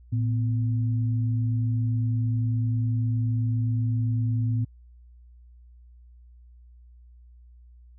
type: tone pair together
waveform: sine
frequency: 113.72 / 252.8 Hz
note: A#2 / B3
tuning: -42 / +41 cents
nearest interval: octave + major second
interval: 1383 cents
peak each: -22 / -33 dBFS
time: 0.12-4.65 s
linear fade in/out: 10 ms
effects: added 60 Hz sine -48 dBFS peak until 7.98 s